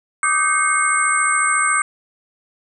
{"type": "tone cluster", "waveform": "sine", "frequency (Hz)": [1172, 1246, 1550, 2160, 8130], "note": ["D6", "D#6", "G6", "C#7", "B8"], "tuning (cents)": [-4, 2, -20, -45, 49], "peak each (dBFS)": -21, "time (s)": [0.23, 1.82], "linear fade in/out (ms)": 2, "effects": []}